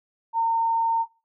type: tone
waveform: sine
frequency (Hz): 913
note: A#5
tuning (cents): -36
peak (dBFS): -19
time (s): 0.33-1.06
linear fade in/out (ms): 50
effects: noise-tail reverb RT60 0.3 s tail -19 dB re dry